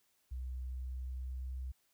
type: tone with pitch glide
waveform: sine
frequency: 63.4 to 64.21 Hz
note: B1 to C2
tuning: +46 to -32 cents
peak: -38 dBFS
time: 0.31-1.72 s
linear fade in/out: 10 ms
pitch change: +22 cents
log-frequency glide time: 0.64-1.56 s
effects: white hiss -75 dBFS RMS until 1.93 s